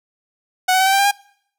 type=tone with pitch steps; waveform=sawtooth; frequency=740 / 751.2 / 762.6 / 774.1 / 785.8 / 797.7 / 809.8 Hz; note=F#5 / F#5 / G5 / G5 / G5 / G5 / G#5; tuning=0 / +26 / -48 / -22 / +4 / +30 / -44 cents; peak=-9 dBFS; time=0.68-1.114 s; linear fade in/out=10 ms; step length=62 ms; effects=noise-tail reverb RT60 0.7 s tail -26 dB re dry